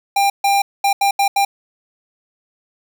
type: tone bursts at uneven times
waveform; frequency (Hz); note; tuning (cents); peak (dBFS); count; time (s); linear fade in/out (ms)
square; 797; G5; +28; -13; 6; 0.16-0.3 / 0.44-0.62 / 0.84-0.93 / 1.01-1.11 / 1.19-1.28 / 1.36-1.45; 5
effects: 8-bit